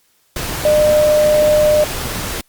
sine tone in noise, 604 Hz, D5, 48 cents sharp, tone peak -9 dBFS, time 0.65-1.84 s, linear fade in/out 2 ms, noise pink, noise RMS -23 dBFS, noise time 0.36-2.41 s, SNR +11 dB, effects white hiss -58 dBFS RMS until 2.48 s + Opus 48 kbps

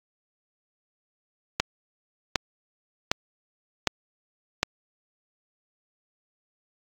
click train, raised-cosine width 0.2 ms, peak -3 dBFS, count 5, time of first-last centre 1.6-4.63 s, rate 1.32 Hz, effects AAC 48 kbps

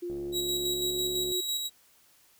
sine tone with pitch glide, 350.2 to 362.8 Hz, F4 to F#4, +5 to -34 cents, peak -32 dBFS, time 0.02-1.41 s, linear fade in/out 10 ms, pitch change +61 cents, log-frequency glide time 0.18-1.03 s
click train, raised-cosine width 2 ms, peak -32 dBFS, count 87, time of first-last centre 0.1-1.318 s, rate 70.6 Hz
sawtooth tone with tremolo, 3860 Hz, B7, 40 cents flat, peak -25 dBFS, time 0.32-1.7 s, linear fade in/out 50 ms, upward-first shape square, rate 6 Hz, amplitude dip 35%
effects white hiss -62 dBFS RMS until 2.39 s

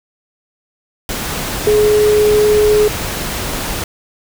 sine tone in noise, 421.8 Hz, G#4, 27 cents sharp, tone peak -8 dBFS, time 1.67-2.88 s, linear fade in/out 2 ms, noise pink, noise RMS -21 dBFS, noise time 1.09-3.84 s, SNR +10 dB, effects none

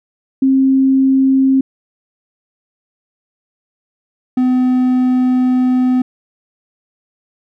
sine / triangle tone pair in turn, 266.6 / 253.4 Hz, C4 / B3, +33 / +45 cents, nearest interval minor second, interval 88 cents, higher first, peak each -8 dBFS, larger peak neither, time 0.42-1.61 / 4.37-6.02 s, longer second, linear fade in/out 5 ms, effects none

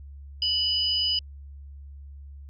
sine tone pair together, 2960 / 4974 Hz, F#7 / D#8, 0 / -1 cents, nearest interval major sixth, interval 899 cents, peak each -25 dBFS, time 0.42-1.19 s, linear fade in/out 2 ms, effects added 70 Hz sine -40 dBFS peak until 2.49 s + AAC 48 kbps

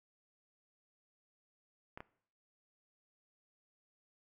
clicks, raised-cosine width 0.5 ms, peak -30 dBFS, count 2, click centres 1.975 / 2.005 s, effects noise-tail reverb RT60 0.6 s tail -20 dB re dry

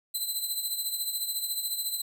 10% pulse tone with tremolo, 4037 Hz, B7, 37 cents sharp, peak -20 dBFS, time 0.14-2.02 s, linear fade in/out 10 ms, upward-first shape triangle, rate 14 Hz, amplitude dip 65%, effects none

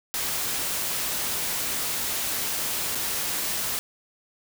white noise with dropouts, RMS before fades -28 dBFS, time 0.14-3.79 s, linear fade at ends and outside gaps 0 ms, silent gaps 2.949-2.954 s, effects none

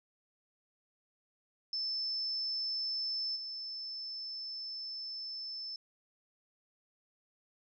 sine tone with level steps, 5274 Hz, E8, in tune, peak -33 / -39 dBFS, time 1.73-5.76 s, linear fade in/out 2 ms, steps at 3.35 s, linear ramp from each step 20 ms, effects none

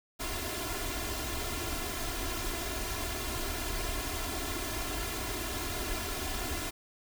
pink noise with comb filter, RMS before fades -35 dBFS, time 0.19-6.71 s, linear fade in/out 20 ms, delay 2.9 ms, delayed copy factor +0.85, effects none

